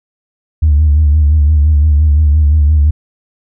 sine tone with vibrato, 75.1 Hz, D2, 39 cents sharp, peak -4 dBFS, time 0.62-2.91 s, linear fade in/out 10 ms, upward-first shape sine, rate 5.8 Hz, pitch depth 73 cents each way, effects tanh soft clip ceiling -2 dBFS

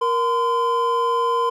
triangle tone pair together, 469.9 / 1023 Hz, A#4 / C6, +14 / -39 cents, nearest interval octave + minor second, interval 1347 cents, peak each -20 / -17 dBFS, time 0.01-1.5 s, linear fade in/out 10 ms, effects none

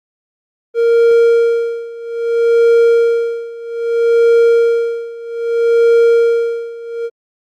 triangle tone with tremolo, 465.2 Hz, A#4, 4 cents flat, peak -4 dBFS, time 0.74-7.1 s, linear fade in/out 50 ms, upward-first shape sine, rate 0.62 Hz, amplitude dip 90%, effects Opus 32 kbps

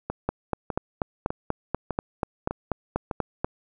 two click trains, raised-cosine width 1 ms, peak -14 / -10 dBFS, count 6 / 14, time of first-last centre 0.1-3.112 / 0.29-3.445 s, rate 1.66 / 4.12 Hz, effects none

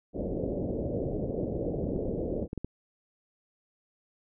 white low-pass noise, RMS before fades -32 dBFS, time 0.13-2.48 s, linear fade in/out 50 ms, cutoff 570 Hz, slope 48 dB/octave
clicks, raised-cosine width 3 ms, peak -21 dBFS, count 7, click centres 1.842 / 1.889 / 1.962 / 2.426 / 2.531 / 2.577 / 2.646 s
effects none

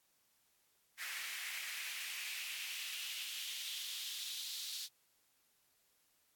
pink noise with high-pass filter sweep, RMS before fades -44 dBFS, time 0.97-4.89 s, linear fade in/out 50 ms, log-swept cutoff 1900 to 4100 Hz, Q 3, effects white hiss -75 dBFS RMS until 6.35 s + AAC 64 kbps

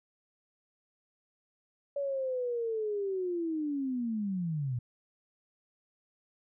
sine linear sweep, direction down, 570 to 116.7 Hz, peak -30 dBFS, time 1.96-4.79 s, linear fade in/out 5 ms, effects none

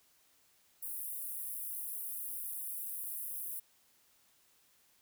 pink high-pass noise, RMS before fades -41 dBFS, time 0.82-3.6 s, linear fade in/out 10 ms, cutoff 10000 Hz, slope 48 dB/octave, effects white hiss -69 dBFS RMS until 5.01 s

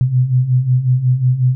sine beating tone pair, 123.47 / 128.97 Hz, B2 / C3, 0 / -25 cents, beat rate 5.5 Hz, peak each -17 / -12 dBFS, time 0.01-1.55 s, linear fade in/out 0 ms, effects none

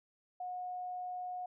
sine tone, 726 Hz, F#5, 33 cents flat, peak -38 dBFS, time 0.4-1.46 s, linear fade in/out 5 ms, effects none

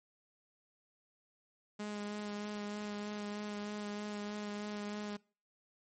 sawtooth tone with vibrato, 207.7 Hz, G#3, in tune, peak -35 dBFS, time 1.79-5.17 s, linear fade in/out 10 ms, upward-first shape sine, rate 3.2 Hz, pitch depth 14 cents each way, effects noise-tail reverb RT60 0.4 s tail -24 dB re dry + MP3 32 kbps

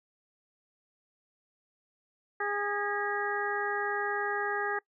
harmonic tone with a mistuned harmonic, 409.4 Hz, G#4, 25 cents flat, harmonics 1 / 2 / 3 / 4 / 5, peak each -35 / -35 / -37 / -34 / -38 dBFS, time 2.4-4.79 s, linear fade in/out 5 ms, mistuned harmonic 5, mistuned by -110 cents, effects noise-tail reverb RT60 0.1 s tail -23 dB re dry

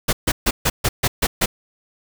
pink noise bursts, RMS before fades -17 dBFS, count 8, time 0.08-1.46 s, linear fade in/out 10 ms, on 50 ms, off 140 ms, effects none

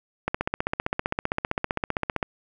click train, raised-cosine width 0.5 ms, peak -9 dBFS, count 31, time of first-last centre 0.28-2.228 s, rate 15.4 Hz, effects none

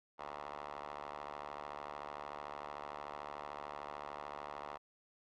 10% pulse ring-modulated tone, 73.42 Hz, D2, in tune, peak -33 dBFS, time 0.18-4.78 s, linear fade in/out 20 ms, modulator 873 Hz, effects low-pass 4000 Hz 12 dB/octave

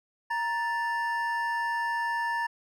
triangle tone pair together, 935.6 / 1760 Hz, A#5 / A6, +6 / 0 cents, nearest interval major seventh, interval 1094 cents, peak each -27 / -29 dBFS, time 0.3-2.47 s, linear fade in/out 10 ms, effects none

